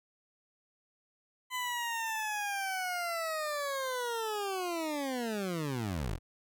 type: linear sweep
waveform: 20% pulse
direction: down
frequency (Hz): 1016 to 35.8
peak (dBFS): -28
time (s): 1.5-6.19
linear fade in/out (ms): 50
effects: none